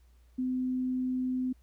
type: tone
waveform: sine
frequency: 255.3 Hz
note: C4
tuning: 42 cents flat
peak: -28 dBFS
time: 0.38-1.53 s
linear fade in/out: 10 ms
effects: added 60 Hz sine -57 dBFS peak until 1.62 s + pink hiss -72 dBFS RMS until 1.62 s